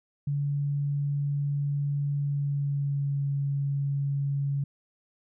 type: tone with pitch glide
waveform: sine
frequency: 142.9 to 140.28 Hz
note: D3 to C#3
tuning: -47 to +21 cents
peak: -25 dBFS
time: 0.27-4.64 s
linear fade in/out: 5 ms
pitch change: -32 cents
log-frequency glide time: 2.17-3.27 s
effects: none